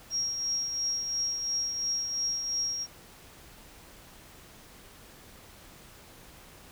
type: tone with tremolo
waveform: sine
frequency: 5600 Hz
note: F8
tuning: 4 cents sharp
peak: -26 dBFS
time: 0.1-2.87 s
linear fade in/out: 50 ms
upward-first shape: triangle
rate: 2.9 Hz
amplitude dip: 50%
effects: pink hiss -52 dBFS RMS until 6.71 s